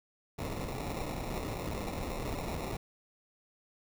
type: noise with sample-and-hold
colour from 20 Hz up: pink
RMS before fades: -37 dBFS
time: 0.38-2.77 s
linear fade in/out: 5 ms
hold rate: 1575 Hz
effects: none